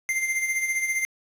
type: tone with tremolo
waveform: square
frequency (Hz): 2093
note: C7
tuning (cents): 0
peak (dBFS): -22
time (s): 0.09-1.05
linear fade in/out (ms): 0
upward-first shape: sine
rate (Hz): 15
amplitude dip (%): 55
effects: resampled to 32000 Hz + 8-bit